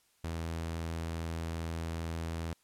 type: tone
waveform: sawtooth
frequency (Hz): 82.41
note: E2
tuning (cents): 0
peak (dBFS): -31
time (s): 0.24-2.53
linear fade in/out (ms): 0
effects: white hiss -70 dBFS RMS until 2.63 s + low-pass 12000 Hz 12 dB/octave